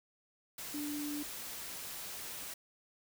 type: tone in noise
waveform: sine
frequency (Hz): 293.7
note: D4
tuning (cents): 0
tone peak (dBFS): -37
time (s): 0.74-1.23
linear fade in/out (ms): 5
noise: white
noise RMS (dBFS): -44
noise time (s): 0.58-2.54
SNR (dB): +4
effects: none